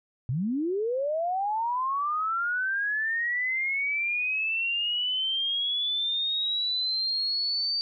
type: linear sweep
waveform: sine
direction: up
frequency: 112.7 to 4632 Hz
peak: -25 dBFS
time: 0.29-7.81 s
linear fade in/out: 0 ms
effects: none

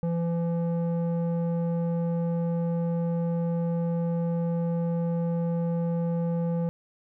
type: tone with low-pass filter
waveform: square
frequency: 169 Hz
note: E3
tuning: 43 cents sharp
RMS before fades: -27 dBFS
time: 0.03-6.69 s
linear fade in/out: 0 ms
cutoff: 580 Hz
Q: 1.2
effects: none

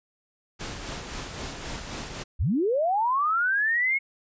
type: noise with tremolo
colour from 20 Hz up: pink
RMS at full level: -34 dBFS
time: 0.59-2.24 s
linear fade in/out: 20 ms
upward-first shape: sine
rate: 3.8 Hz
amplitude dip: 40%
type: linear sweep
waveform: sine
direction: up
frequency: 44.68 to 2200 Hz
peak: -21 dBFS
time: 2.39-3.99 s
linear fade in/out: 20 ms
effects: resampled to 16000 Hz

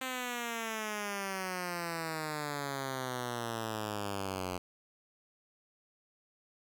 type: exponential sweep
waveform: 5% pulse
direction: down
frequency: 261.6 to 89.8 Hz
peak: -24 dBFS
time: 0.01-4.58 s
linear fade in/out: 5 ms
effects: none

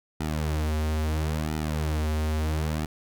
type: tone with flanger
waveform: sawtooth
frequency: 77.3 Hz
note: D#2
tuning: 11 cents flat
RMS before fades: -27 dBFS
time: 0.2-2.86 s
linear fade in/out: 5 ms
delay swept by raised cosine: 1.8 to 6.9 ms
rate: 0.74 Hz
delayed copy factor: -1
effects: none

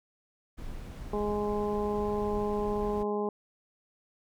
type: noise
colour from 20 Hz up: brown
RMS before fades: -40 dBFS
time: 0.57-3.04 s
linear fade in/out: 20 ms
type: harmonic tone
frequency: 207.7 Hz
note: G#3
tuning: in tune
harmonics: 1 / 2 / 3 / 4 / 5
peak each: -34 / -30 / -40 / -37 / -40 dBFS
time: 1.13-3.29 s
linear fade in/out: 2 ms
effects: none

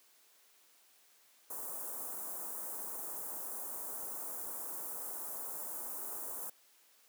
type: band-stop noise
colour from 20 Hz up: white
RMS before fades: -42 dBFS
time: 1.5-6.5 s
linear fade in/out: 5 ms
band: 1200 to 8400 Hz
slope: 24 dB/octave
effects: white hiss -66 dBFS RMS until 7.08 s + high-pass 300 Hz 12 dB/octave

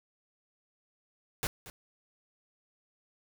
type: noise with echo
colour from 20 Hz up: pink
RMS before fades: -32 dBFS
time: 1.43-1.47 s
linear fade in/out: 0 ms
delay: 230 ms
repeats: 1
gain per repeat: -15 dB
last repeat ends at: 1.7 s
effects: none

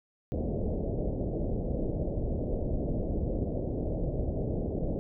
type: low-pass noise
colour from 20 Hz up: pink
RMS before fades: -31 dBFS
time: 0.32-4.99 s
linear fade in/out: 0 ms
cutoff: 630 Hz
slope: 48 dB/octave
effects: none

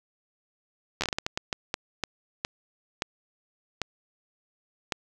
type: slowing click train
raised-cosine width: 0.2 ms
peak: -10 dBFS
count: 16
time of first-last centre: 1.01-4.922 s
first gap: 11 ms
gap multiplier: 1.39
effects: none

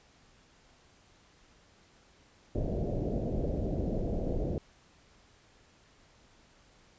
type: low-pass noise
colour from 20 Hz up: pink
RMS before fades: -32 dBFS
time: 2.55-4.58 s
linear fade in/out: 2 ms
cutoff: 650 Hz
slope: 48 dB/octave
effects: pink hiss -62 dBFS RMS until 6.98 s + resampled to 16000 Hz

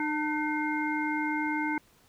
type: harmonic tone with a mistuned harmonic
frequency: 303.3 Hz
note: D#4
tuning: 44 cents flat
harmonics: 1 / 3 / 5 / 7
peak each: -30 / -33 / -36 / -34 dBFS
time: 0-1.78 s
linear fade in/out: 2 ms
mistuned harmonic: 3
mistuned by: -23 cents
effects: pink hiss -62 dBFS RMS until 2.08 s

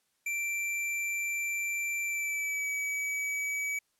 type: tone with pitch glide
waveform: square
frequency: 2349 to 2281 Hz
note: D7 to C#7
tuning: 0 to +49 cents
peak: -31 dBFS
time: 0.26-3.79 s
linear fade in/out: 5 ms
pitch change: -51 cents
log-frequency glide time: 2.05-2.67 s
effects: white hiss -75 dBFS RMS until 3.99 s + low-pass 12000 Hz 12 dB/octave

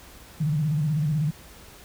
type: tone with vibrato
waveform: sine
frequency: 151.2 Hz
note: D#3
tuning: 49 cents flat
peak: -21 dBFS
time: 0.4-1.31 s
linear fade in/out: 10 ms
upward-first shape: square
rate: 16 Hz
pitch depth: 93 cents each way
effects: added 60 Hz sine -53 dBFS peak until 1.84 s + pink hiss -48 dBFS RMS until 1.84 s

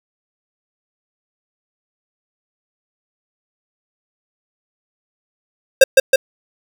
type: tone with echo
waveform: square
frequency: 532 Hz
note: C5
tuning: 29 cents sharp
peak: -3 dBFS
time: 5.81-5.84 s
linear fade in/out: 5 ms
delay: 160 ms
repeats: 2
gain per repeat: -2 dB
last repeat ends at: 6.16 s
effects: none

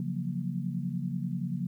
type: chord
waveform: sine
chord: Gb major seventh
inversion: second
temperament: equal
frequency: 138.59 / 174.61 / 185 / 233.1 Hz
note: Db3 / F3 / Gb3 / Bb3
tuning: 0 / 0 / 0 / 0 cents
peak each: -35 / -34 / -36 / -38 dBFS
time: 0-1.67 s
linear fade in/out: 2 ms
effects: 11-bit

